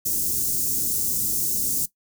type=band-stop noise; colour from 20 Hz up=white; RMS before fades=-24 dBFS; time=0.05-1.86 s; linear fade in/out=10 ms; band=360 to 6200 Hz; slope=24 dB/octave; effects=noise-tail reverb RT60 0.1 s tail -17 dB re dry